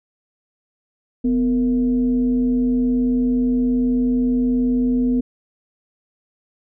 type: tone with frequency modulation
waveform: sine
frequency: 250.4 Hz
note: B3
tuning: 24 cents sharp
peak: -15 dBFS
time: 1.24-5.21 s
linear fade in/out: 10 ms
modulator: 209 Hz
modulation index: 0.41
effects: none